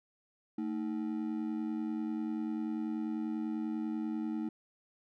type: ring-modulated tone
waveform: triangle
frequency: 268.6 Hz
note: C4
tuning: 46 cents sharp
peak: -28 dBFS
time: 0.58-4.49 s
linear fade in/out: 5 ms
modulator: 45.1 Hz
effects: none